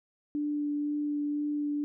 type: tone with vibrato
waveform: sine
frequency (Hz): 293.7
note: D4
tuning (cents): 0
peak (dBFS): -28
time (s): 0.35-1.84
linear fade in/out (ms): 0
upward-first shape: sine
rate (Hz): 2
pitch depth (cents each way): 9
effects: none